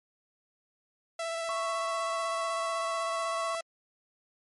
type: tone with vibrato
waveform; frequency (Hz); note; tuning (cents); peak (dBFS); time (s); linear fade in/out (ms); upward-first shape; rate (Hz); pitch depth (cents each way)
sawtooth; 663; E5; +10; -28; 1.19-3.61; 5; square; 16; 12
type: tone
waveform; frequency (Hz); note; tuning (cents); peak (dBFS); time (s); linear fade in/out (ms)
sine; 1108.7; C#6; 0; -32; 1.49-3.55; 0
effects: MP3 48 kbps